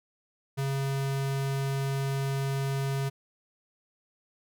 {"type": "tone", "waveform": "square", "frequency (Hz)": 136.8, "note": "C#3", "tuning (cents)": -23, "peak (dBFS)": -28, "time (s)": [0.57, 3.1], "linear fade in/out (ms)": 20, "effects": []}